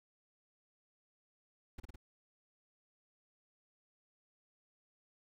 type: noise with echo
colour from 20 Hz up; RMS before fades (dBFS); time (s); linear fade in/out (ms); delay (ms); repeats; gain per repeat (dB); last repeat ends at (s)
brown; -44; 1.78-1.8; 5; 53; 3; -2; 1.959
effects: none